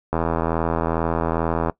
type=click train; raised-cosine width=1 ms; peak=-7 dBFS; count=130; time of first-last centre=0.13-1.697 s; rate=82.3 Hz; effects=noise-tail reverb RT60 0.1 s tail -20 dB re dry